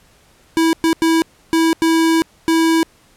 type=tone bursts at uneven times; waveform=square; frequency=326.5 Hz; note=E4; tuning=17 cents flat; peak=-12 dBFS; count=6; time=0.57-0.73 / 0.84-0.93 / 1.02-1.22 / 1.53-1.73 / 1.82-2.22 / 2.48-2.83 s; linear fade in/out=0 ms; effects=pink hiss -52 dBFS RMS until 3.16 s + low-pass 12000 Hz 12 dB/octave